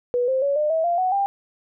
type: tone with pitch steps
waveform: sine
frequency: 489.3 / 524.4 / 562.1 / 602.4 / 645.6 / 692 / 741.6 / 794.9 Hz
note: B4 / C5 / C#5 / D5 / E5 / F5 / F#5 / G5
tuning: -16 / +4 / +24 / +44 / -36 / -16 / +4 / +24 cents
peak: -18 dBFS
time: 0.14-1.26 s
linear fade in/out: 0 ms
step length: 140 ms
effects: none